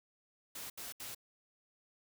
white noise bursts, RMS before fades -45 dBFS, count 3, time 0.55-1.148 s, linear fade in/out 5 ms, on 150 ms, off 74 ms, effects none

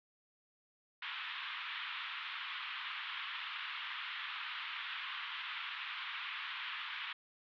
white band-pass noise, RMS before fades -43 dBFS, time 1.02-7.13 s, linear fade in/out 5 ms, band 1000 to 3500 Hz, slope 48 dB/octave, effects none

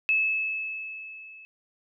sine tone with level ramp, 2602 Hz, E7, 23 cents flat, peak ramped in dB -19 to -45 dBFS, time 0.09-1.45 s, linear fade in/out 0 ms, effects none

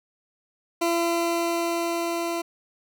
20% pulse tone with level ramp, 338.9 Hz, E4, 48 cents sharp, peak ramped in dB -16 to -21 dBFS, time 0.81-2.42 s, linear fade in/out 10 ms, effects none

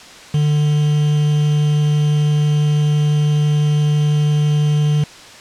triangle tone with quantisation, 149 Hz, D3, 25 cents sharp, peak -10 dBFS, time 0.34-5.04 s, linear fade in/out 5 ms, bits 5, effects white hiss -38 dBFS RMS until 5.4 s + low-pass 6000 Hz 12 dB/octave

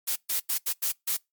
blue noise bursts at uneven times, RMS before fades -27 dBFS, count 6, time 0.07-0.16 / 0.29-0.4 / 0.49-0.58 / 0.66-0.73 / 0.82-0.92 / 1.07-1.17 s, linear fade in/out 10 ms, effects noise-tail reverb RT60 0.2 s tail -26 dB re dry + MP3 96 kbps

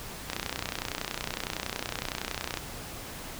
click train, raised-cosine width 0.2 ms, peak -13 dBFS, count 71, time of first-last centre 0.3-2.573 s, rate 30.8 Hz, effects pink hiss -41 dBFS RMS until 3.39 s

